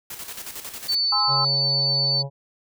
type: noise with tremolo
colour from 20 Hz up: white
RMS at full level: -34 dBFS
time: 0.1-0.95 s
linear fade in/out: 5 ms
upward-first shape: square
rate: 11 Hz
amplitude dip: 55%
type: tone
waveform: sine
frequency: 4504 Hz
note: C#8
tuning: 27 cents sharp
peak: -19 dBFS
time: 0.88-2.23 s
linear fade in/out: 20 ms
type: chord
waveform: sine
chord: Ab augmented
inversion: none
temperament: just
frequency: 830.6 / 1038.3 / 1297.8 Hz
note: Ab5 / C6 / E6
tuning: 0 / -14 / -27 cents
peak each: -26 / -27 / -26 dBFS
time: 1.12-1.45 s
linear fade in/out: 5 ms
type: harmonic tone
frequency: 138.59 Hz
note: C#3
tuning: in tune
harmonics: 1 / 3 / 4 / 5 / 6 / 7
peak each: -27 / -41 / -35 / -43 / -43 / -45 dBFS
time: 1.27-2.3 s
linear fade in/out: 50 ms
effects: none